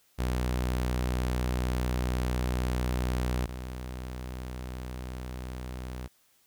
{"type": "tone pair in turn", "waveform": "sawtooth", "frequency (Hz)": [62.1, 62.75], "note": ["B1", "B1"], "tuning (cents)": [10, 28], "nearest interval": "unison", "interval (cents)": 18, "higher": "second", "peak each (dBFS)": [-23, -32], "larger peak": "first", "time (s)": [[0.18, 3.47], [3.47, 6.08]], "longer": "first", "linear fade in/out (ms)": 20, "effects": ["white hiss -66 dBFS RMS until 6.46 s"]}